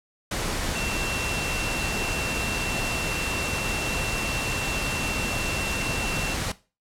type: tone in noise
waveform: sine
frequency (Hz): 2708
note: E7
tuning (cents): +46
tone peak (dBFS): -31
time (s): 0.75-6.34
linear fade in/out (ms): 5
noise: pink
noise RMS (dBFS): -28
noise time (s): 0.31-6.52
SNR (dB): -6
effects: noise-tail reverb RT60 0.3 s tail -17 dB re dry + low-pass 10000 Hz 12 dB/octave